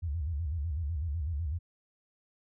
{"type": "tone with vibrato", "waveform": "sine", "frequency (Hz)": 77.78, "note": "D#2", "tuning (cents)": 0, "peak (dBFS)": -30, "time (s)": [0.02, 1.59], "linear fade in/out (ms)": 20, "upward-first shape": "square", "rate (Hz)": 8, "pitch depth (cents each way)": 160, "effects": []}